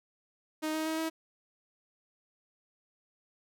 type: tone with pitch steps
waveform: sawtooth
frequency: 311.1 / 314.7 / 318.4 / 322.1 Hz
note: D#4 / D#4 / D#4 / E4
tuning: 0 / +20 / +40 / -40 cents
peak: -27 dBFS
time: 0.62-1.1 s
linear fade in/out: 20 ms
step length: 120 ms
effects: none